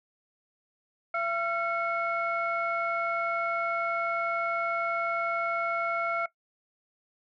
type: tone cluster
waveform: sine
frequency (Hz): 675 / 1364 / 2195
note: E5 / F6 / C#7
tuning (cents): +41 / -41 / -18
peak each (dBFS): -31 / -28 / -33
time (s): 1.14-6.26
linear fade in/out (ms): 5
effects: noise-tail reverb RT60 0.1 s tail -18 dB re dry + tanh soft clip ceiling -18 dBFS